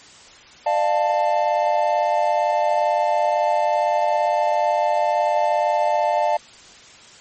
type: chord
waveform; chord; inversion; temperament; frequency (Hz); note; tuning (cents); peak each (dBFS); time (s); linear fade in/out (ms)
triangle; D minor; none; equal with one note detuned; 600.7 / 698.5 / 880; D5 / F5 / A5; +39 / 0 / 0; -19; 0.66-6.37; 5
effects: white hiss -45 dBFS RMS until 7.2 s + MP3 32 kbps